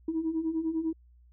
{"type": "beating tone pair", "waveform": "sine", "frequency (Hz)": [314.9, 324.9], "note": ["D#4", "E4"], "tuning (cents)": [21, -25], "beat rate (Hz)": 10, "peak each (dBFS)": [-33, -28], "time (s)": [0.08, 0.93], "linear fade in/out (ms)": 5, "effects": ["tanh soft clip ceiling -22 dBFS", "added 60 Hz sine -55 dBFS peak until 1.32 s"]}